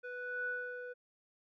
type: tone with low-pass filter sweep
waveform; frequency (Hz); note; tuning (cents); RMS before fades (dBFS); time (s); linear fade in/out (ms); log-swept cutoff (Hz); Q
square; 493.9; B4; 0; -41; 0.03-0.94; 20; 1800 to 1200; 9.6
effects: none